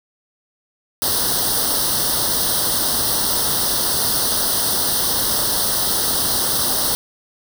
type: noise with comb filter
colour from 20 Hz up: white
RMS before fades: -19 dBFS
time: 1.02-6.95 s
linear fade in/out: 0 ms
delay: 0.21 ms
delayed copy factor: +0.95
effects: none